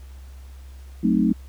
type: chord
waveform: sine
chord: F# diminished seventh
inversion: none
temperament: equal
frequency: 185 / 220 / 261.6 / 311.1 Hz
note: F#3 / A3 / C4 / Eb4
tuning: 0 / 0 / 0 / 0 cents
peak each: -22 / -20 / -23 / -23 dBFS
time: 1.03-1.33 s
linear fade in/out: 10 ms
effects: added 66 Hz sine -38 dBFS peak until 1.48 s + pink hiss -55 dBFS RMS until 1.48 s